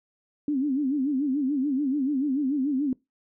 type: tone with vibrato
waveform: sine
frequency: 277.2 Hz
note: C#4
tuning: in tune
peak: -22 dBFS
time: 0.48-2.93 s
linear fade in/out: 2 ms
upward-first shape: sine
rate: 6.9 Hz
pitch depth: 140 cents each way
effects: noise-tail reverb RT60 0.2 s tail -22 dB re dry